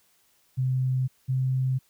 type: tone pair in turn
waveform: sine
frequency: 129.4 / 130.3 Hz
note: C3 / C3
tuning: -19 / -7 cents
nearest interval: unison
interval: 12 cents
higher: second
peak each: -22 dBFS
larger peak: neither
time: 0.57-1.08 / 1.28-1.79 s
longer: neither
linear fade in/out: 20 ms
effects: white hiss -65 dBFS RMS until 1.89 s